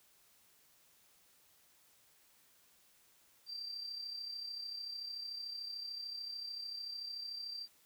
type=tone with amplitude modulation; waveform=sine; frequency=4699 Hz; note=D8; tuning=in tune; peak=-39 dBFS; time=3.46-7.68 s; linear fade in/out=50 ms; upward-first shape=sine; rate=33.5 Hz; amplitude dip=50%; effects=white hiss -68 dBFS RMS until 7.85 s